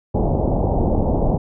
pink low-pass noise, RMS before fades -18 dBFS, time 0.14-1.38 s, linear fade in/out 10 ms, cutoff 830 Hz, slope 48 dB/octave, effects none

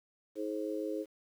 harmonic tone, 106.1 Hz, G#2, 38 cents sharp, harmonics 3 / 4 / 5, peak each -37 / -38 / -39 dBFS, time 0.35-1.06 s, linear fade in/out 50 ms, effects 10-bit

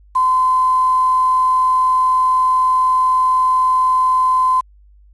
sine tone with quantisation, 1026 Hz, C6, 34 cents flat, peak -11 dBFS, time 0.15-4.61 s, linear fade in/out 10 ms, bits 6, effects added 50 Hz sine -44 dBFS peak until 5.13 s + resampled to 24000 Hz

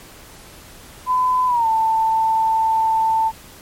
sine tone with pitch glide, 1010 to 889.5 Hz, B5 to A5, +39 to +19 cents, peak -14 dBFS, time 1.06-3.32 s, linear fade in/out 50 ms, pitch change -220 cents, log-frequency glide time 1.47-1.68 s, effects pink hiss -42 dBFS RMS until 3.61 s + MP3 64 kbps

